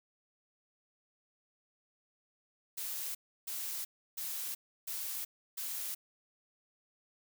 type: noise bursts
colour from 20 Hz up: blue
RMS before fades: -39 dBFS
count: 5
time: 2.77-5.95 s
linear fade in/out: 10 ms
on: 380 ms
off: 320 ms
effects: none